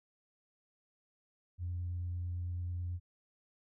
sine tone with vibrato, 88.1 Hz, F2, 16 cents sharp, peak -34 dBFS, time 1.58-3 s, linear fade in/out 50 ms, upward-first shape triangle, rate 9.1 Hz, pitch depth 11 cents each way, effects tanh soft clip ceiling -31 dBFS

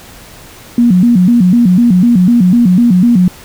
sine tone with vibrato, 207.7 Hz, G#3, in tune, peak -4 dBFS, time 0.78-3.28 s, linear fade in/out 2 ms, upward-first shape square, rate 4 Hz, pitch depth 240 cents each way, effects pink hiss -35 dBFS RMS until 3.44 s

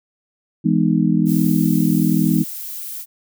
sine chord, E major seventh, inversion none, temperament just, 164.81 / 206 / 247.2 / 309 Hz, E3 / G#3 / B3 / D#4, 0 / -14 / +2 / -12 cents, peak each -18 / -18 / -20 / -20 dBFS, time 0.64-2.44 s, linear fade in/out 20 ms
violet noise, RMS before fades -30 dBFS, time 1.25-3.06 s, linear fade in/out 50 ms
effects none

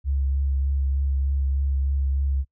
sine tone with vibrato, 68.5 Hz, C#2, 20 cents flat, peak -20 dBFS, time 0.04-2.45 s, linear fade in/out 50 ms, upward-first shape triangle, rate 3.3 Hz, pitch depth 23 cents each way, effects noise-tail reverb RT60 0.1 s tail -24 dB re dry

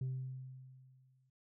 sine tone with exponential decay, 130 Hz, C3, 11 cents flat, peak -32 dBFS, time 0.01-1.3 s, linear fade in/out 5 ms, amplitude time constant 280 ms, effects tanh soft clip ceiling -34 dBFS

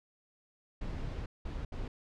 brown noise bursts at uneven times, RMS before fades -38 dBFS, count 3, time 0.81-1.26 / 1.45-1.65 / 1.72-1.88 s, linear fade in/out 5 ms, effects low-pass 5000 Hz 12 dB/octave

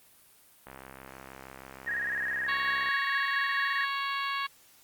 click train, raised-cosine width 0.5 ms, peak -29 dBFS, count 148, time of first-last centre 0.67-2.887 s, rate 66.3 Hz
sine tone with vibrato, 1760 Hz, A6, in tune, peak -29 dBFS, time 1.86-3.86 s, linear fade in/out 20 ms, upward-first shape square, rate 19 Hz, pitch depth 95 cents each way
harmonic tone, 554.4 Hz, C#5, in tune, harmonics 2 / 3 / 4 / 5 / 6 / 7 / 8, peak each -32 / -36 / -38 / -40 / -42 / -43 / -44 dBFS, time 2.48-4.47 s, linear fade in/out 10 ms
effects white hiss -59 dBFS RMS until 4.83 s + Opus 32 kbps

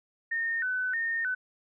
sine tone with vibrato, 1661.2 Hz, G#6, in tune, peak -27 dBFS, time 0.31-1.35 s, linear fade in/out 10 ms, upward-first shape square, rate 1.6 Hz, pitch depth 170 cents each way, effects none

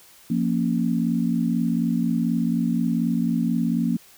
sine chord, Bb minor, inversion second, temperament equal, 174.61 / 233.1 / 277.2 Hz, F3 / Bb3 / Db4, 0 / 0 / 0 cents, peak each -24 / -22 / -27 dBFS, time 0.3-3.97 s, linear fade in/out 5 ms, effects white hiss -51 dBFS RMS until 4.17 s

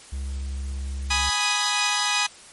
triangle tone, 67.7 Hz, C#2, 40 cents flat, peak -25 dBFS, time 0.12-1.3 s, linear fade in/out 10 ms
10% pulse chord, G# minor, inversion none, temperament equal, 830.6 / 987.8 / 1244.5 Hz, G#5 / B5 / D#6, 0 / 0 / 0 cents, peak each -17 dBFS, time 1.1-2.27 s, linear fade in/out 10 ms
effects white hiss -46 dBFS RMS until 2.52 s + MP3 48 kbps

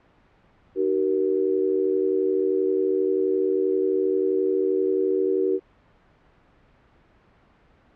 sine tone cluster, 308.1 / 380.4 / 470.9 Hz, D#4 / F#4 / A#4, -17 / +48 / +18 cents, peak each -28 / -21 / -26 dBFS, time 0.75-5.6 s, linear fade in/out 50 ms, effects pink hiss -58 dBFS RMS until 7.95 s + low-pass 2000 Hz 12 dB/octave

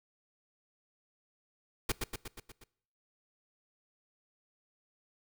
pink noise with echo, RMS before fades -30 dBFS, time 1.89-1.92 s, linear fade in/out 5 ms, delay 120 ms, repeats 6, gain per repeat -4 dB, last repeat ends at 2.64 s, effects noise-tail reverb RT60 0.7 s tail -23 dB re dry

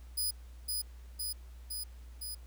10% pulse tone with echo, 4978 Hz, D#8, in tune, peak -24 dBFS, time 0.17-0.31 s, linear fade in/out 10 ms, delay 510 ms, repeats 4, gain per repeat -2 dB, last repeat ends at 2.35 s, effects added 60 Hz sine -47 dBFS peak until 2.46 s + pink hiss -64 dBFS RMS until 2.46 s

